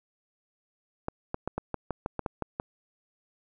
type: clicks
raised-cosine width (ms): 1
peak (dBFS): -16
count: 11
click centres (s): 1.084 / 1.344 / 1.476 / 1.58 / 1.743 / 1.907 / 2.061 / 2.193 / 2.262 / 2.423 / 2.599
effects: none